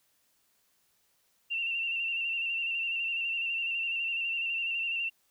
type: tone with vibrato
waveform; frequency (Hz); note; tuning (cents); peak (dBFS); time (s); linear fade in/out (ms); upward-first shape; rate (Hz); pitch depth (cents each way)
sine; 2731; F7; -39; -29; 1.5-5.1; 20; square; 12; 30
effects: white hiss -71 dBFS RMS until 5.3 s